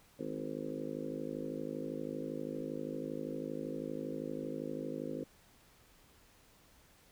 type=harmonic tone with a mistuned harmonic; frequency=52.6 Hz; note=G#1; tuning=23 cents sharp; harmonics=3 / 4 / 5 / 6 / 7 / 8 / 9 / 10; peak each=-48 / -49 / -43 / -44 / -47 / -49 / -45 / -46 dBFS; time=0.19-5.24 s; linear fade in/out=5 ms; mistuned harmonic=4; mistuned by=+22 cents; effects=pink hiss -64 dBFS RMS until 7.11 s